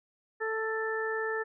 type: harmonic tone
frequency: 441.7 Hz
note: A4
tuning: 7 cents sharp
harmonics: 1 / 2 / 3 / 4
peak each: -32 / -40 / -39 / -34 dBFS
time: 0.4-1.44 s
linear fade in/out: 20 ms
effects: none